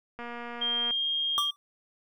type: click train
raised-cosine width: 0.5 ms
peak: -25 dBFS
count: 172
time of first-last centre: 0.19-0.908 s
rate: 238 Hz
type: tone with pitch glide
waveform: sine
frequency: 3198 to 3228 Hz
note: G7 to G#7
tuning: +34 to -50 cents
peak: -26 dBFS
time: 0.61-1.51 s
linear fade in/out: 10 ms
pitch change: +16 cents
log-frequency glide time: 0.83-1.07 s
type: tone with exponential decay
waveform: square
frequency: 1166 Hz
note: D6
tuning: 13 cents flat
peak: -23 dBFS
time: 1.38-1.56 s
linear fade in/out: 0 ms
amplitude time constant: 38 ms
effects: none